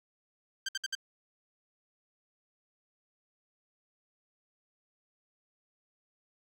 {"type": "tone bursts", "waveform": "15% pulse", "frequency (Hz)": 1568, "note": "G6", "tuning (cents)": 0, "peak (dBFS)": -25, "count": 4, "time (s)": [0.66, 0.952], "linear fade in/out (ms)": 5, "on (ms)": 28, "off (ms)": 60, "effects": ["low-pass 10000 Hz 12 dB/octave", "11-bit"]}